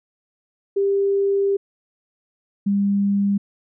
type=tone pair in turn; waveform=sine; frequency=396.5 / 200.3 Hz; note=G4 / G3; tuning=+20 / +38 cents; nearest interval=octave; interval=1182 cents; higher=first; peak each=-16 dBFS; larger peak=neither; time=0.76-1.57 / 2.66-3.38 s; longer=first; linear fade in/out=10 ms; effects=none